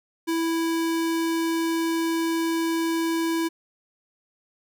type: tone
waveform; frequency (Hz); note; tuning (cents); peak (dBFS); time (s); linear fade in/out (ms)
square; 329.6; E4; 0; -23; 0.27-3.49; 20
effects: none